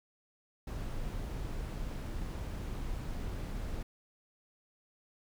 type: noise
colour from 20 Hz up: brown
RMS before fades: -38 dBFS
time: 0.67-3.83 s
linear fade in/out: 5 ms
effects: none